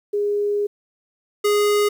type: tone pair in turn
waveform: sine / square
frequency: 411 / 414.1 Hz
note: G#4 / G#4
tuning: -18 / -5 cents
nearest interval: unison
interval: 13 cents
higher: second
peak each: -18 / -16 dBFS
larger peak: second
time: 0.13-0.67 / 1.44-1.89 s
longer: first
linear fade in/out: 10 ms
effects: 9-bit